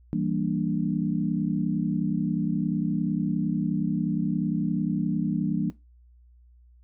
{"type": "chord", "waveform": "sine", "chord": "E half-diminished seventh", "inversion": "none", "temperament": "equal", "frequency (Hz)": [164.81, 196, 233.1, 293.7], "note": ["E3", "G3", "Bb3", "D4"], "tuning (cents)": [0, 0, 0, 0], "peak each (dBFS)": -29, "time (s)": [0.13, 5.7], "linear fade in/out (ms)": 0, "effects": ["noise-tail reverb RT60 0.2 s tail -17 dB re dry", "added 60 Hz sine -52 dBFS peak until 6.83 s"]}